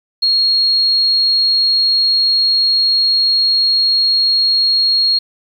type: tone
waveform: sine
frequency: 4283 Hz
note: C8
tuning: 40 cents sharp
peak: -10 dBFS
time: 0.22-5.19 s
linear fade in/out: 10 ms
effects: 8-bit